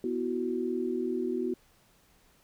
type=chord; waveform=sine; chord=B suspended fourth; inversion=none; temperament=equal; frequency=246.9 / 329.6 / 370 Hz; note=B3 / E4 / F#4; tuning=0 / 0 / 0 cents; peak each=-33 / -35 / -31 dBFS; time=0.04-1.54 s; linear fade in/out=2 ms; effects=pink hiss -64 dBFS RMS until 2.43 s